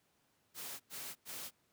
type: noise bursts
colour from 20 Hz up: white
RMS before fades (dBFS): -45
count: 3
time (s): 0.54-1.51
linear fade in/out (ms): 50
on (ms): 260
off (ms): 95
effects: pink hiss -75 dBFS RMS until 1.72 s + high-pass 100 Hz 12 dB/octave